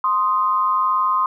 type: tone pair together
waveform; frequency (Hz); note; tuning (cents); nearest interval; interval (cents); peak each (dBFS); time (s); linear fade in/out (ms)
sine; 1046.5 / 1244.5; C6 / D#6; 0 / 0; minor third; 300; -17 / -20; 0.04-1.26; 2
effects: none